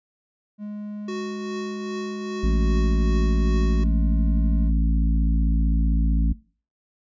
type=tone with pitch glide; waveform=triangle; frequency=208.4 to 210.3 Hz; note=G#3 to G#3; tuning=+6 to +22 cents; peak=-28 dBFS; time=0.58-4.72 s; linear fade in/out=50 ms; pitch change=+16 cents; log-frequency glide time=1.95-3.97 s
type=tone with tremolo; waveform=square; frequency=369.5 Hz; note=F#4; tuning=2 cents flat; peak=-28 dBFS; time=1.08-3.84 s; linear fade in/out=5 ms; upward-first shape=triangle; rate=2.5 Hz; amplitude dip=45%
type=harmonic tone; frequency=55.6 Hz; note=A1; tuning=19 cents sharp; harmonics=1 / 3 / 4 / 5; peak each=-18 / -28 / -30 / -32 dBFS; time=2.43-6.33 s; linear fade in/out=10 ms
effects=noise-tail reverb RT60 0.4 s tail -21 dB re dry + resampled to 16000 Hz